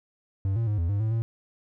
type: tone with pitch steps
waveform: triangle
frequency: 97.1 / 114.9 / 104.8 / 84 / 101.2 / 110 / 114 Hz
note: G2 / A#2 / G#2 / E2 / G#2 / A2 / A#2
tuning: -16 / -25 / +16 / +33 / -44 / 0 / -38 cents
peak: -21 dBFS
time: 0.45-1.22 s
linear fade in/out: 0 ms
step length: 110 ms
effects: none